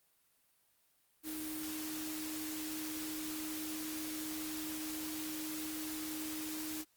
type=tone in noise; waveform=sine; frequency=311.1 Hz; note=D#4; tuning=in tune; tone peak=-41 dBFS; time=1.23-6.85 s; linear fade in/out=50 ms; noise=white; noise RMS=-44 dBFS; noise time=1.23-6.85 s; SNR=0 dB; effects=white hiss -73 dBFS RMS until 6.96 s + Opus 32 kbps